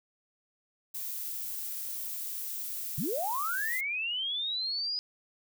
violet noise, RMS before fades -37 dBFS, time 0.94-3.81 s, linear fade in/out 10 ms
sine linear sweep, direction up, 120 to 5000 Hz, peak -30 dBFS, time 2.98-4.99 s, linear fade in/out 0 ms
effects none

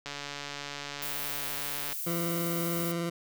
click train, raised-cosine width 0.2 ms, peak -20 dBFS, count 268, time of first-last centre 0.06-1.927 s, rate 143 Hz
violet noise, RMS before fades -36 dBFS, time 1.02-2.92 s, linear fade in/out 5 ms
20% pulse tone with vibrato, 169.9 Hz, F3, 47 cents flat, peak -25 dBFS, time 2.06-3.1 s, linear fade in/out 10 ms, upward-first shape sine, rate 20 Hz, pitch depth 25 cents each way
effects none

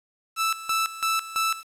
sawtooth tone with tremolo, 1318.5 Hz, E6, in tune, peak -18 dBFS, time 0.36-1.64 s, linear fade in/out 50 ms, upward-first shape square, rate 3 Hz, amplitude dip 80%, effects resampled to 32000 Hz + 8-bit

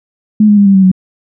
sine tone with pitch steps, 212.8 / 207.2 / 201.8 / 196.5 / 191.34 / 186.33 Hz, G#3 / G#3 / G#3 / G3 / G3 / F#3, +42 / -4 / -49 / +4 / -42 / +12 cents, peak -3 dBFS, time 0.4-0.916 s, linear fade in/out 5 ms, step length 86 ms, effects none

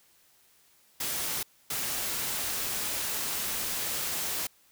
white noise bursts at uneven times, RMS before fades -32 dBFS, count 2, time 1-1.43 / 1.7-4.47 s, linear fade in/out 5 ms, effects white hiss -63 dBFS RMS until 4.71 s

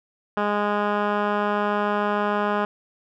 10% pulse tone with low-pass filter, 206.7 Hz, G#3, 8 cents flat, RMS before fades -23 dBFS, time 0.37-2.65 s, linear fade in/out 2 ms, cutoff 1700 Hz, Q 1.5, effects none

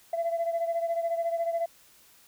sine beating tone pair, 670 / 684 Hz, E5 / F5, +28 / -36 cents, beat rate 14 Hz, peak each -26 / -31 dBFS, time 0.13-1.66 s, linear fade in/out 5 ms, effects tanh soft clip ceiling -22 dBFS + white hiss -58 dBFS RMS until 2.27 s

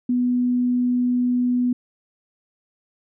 sine tone, 246.9 Hz, B3, in tune, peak -17 dBFS, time 0.09-1.73 s, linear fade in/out 5 ms, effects none

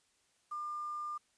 sine tone with quantisation, 1200 Hz, D6, 37 cents sharp, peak -37 dBFS, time 0.51-1.18 s, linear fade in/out 10 ms, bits 10, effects white hiss -73 dBFS RMS until 1.37 s + resampled to 22050 Hz

